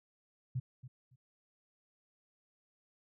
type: tone with echo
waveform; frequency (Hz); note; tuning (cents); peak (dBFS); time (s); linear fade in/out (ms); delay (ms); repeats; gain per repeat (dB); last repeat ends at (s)
sine; 127.3; C3; -47; -32; 0.55-0.6; 10; 280; 2; -14; 1.16
effects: none